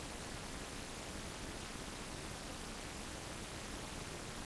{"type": "noise with amplitude modulation", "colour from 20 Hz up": "pink", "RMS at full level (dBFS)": -42, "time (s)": [0, 4.45], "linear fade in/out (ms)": 0, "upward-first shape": "sine", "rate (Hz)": 244, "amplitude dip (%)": 95, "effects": ["resampled to 24000 Hz"]}